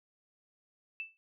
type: tone with exponential decay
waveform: sine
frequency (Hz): 2646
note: E7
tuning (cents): +6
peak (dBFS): -33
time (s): 1-1.17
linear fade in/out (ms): 0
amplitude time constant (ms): 35
effects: none